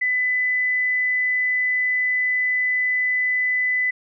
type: tone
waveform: sine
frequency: 2002 Hz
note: B6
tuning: 23 cents sharp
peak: -18 dBFS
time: 0.01-3.91 s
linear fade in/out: 10 ms
effects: none